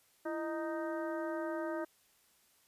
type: harmonic tone with a mistuned harmonic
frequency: 311.1 Hz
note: D#4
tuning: in tune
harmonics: 1 / 2 / 3 / 4 / 5 / 6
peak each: -38 / -39 / -46 / -47 / -47 / -54 dBFS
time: 0.25-1.85 s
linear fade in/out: 10 ms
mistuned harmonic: 1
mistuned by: +120 cents
effects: white hiss -69 dBFS RMS until 2.67 s + resampled to 32000 Hz